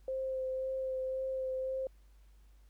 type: tone with vibrato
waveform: sine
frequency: 523.3 Hz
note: C5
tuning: in tune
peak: -33 dBFS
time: 0.08-1.87 s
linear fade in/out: 2 ms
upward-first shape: sine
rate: 1.9 Hz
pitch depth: 13 cents each way
effects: added 50 Hz sine -57 dBFS peak until 2.69 s + pink hiss -73 dBFS RMS until 2.69 s